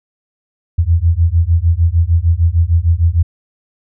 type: beating tone pair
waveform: sine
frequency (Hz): 81 / 87.6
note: E2 / F2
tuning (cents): -30 / +6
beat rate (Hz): 6.6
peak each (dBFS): -12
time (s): 0.78-3.23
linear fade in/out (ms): 10
effects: none